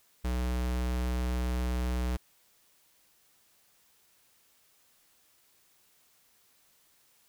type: tone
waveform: square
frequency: 61.74 Hz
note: B1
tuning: in tune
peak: -29 dBFS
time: 0.24-2.17 s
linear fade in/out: 10 ms
effects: white hiss -66 dBFS RMS until 7.28 s